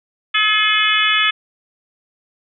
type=harmonic tone with a mistuned harmonic; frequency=427.5 Hz; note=A4; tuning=50 cents flat; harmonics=3 / 4 / 5 / 6 / 7 / 8; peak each=-20 / -20 / -20 / -20 / -20 / -20 dBFS; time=0.34-1.31 s; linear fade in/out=10 ms; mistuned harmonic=6; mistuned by=-24 cents; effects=none